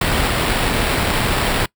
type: noise with sample-and-hold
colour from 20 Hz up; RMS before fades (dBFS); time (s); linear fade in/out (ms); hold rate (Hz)
pink; -18; 0.01-1.66; 5; 6300
effects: noise-tail reverb RT60 0.1 s tail -23 dB re dry